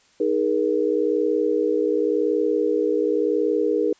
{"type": "chord", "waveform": "sine", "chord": "D# suspended fourth", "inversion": "none", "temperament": "equal with one note detuned", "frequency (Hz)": [311.1, 415.3, 476.2], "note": ["D#4", "G#4", "A#4"], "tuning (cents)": [0, 0, 37], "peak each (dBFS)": [-24, -22, -22], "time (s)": [0.2, 3.93], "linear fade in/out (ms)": 5, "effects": ["white hiss -58 dBFS RMS until 3.99 s", "resampled to 16000 Hz"]}